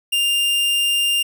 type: tone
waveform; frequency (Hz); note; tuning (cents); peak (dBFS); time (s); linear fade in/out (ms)
45% pulse; 2800; F7; +4; -16; 0.12-1.23; 10
effects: none